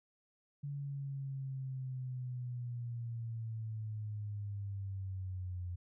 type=linear sweep; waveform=sine; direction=down; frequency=143.1 to 88.1 Hz; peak=-38 dBFS; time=0.63-5.76 s; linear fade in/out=10 ms; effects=none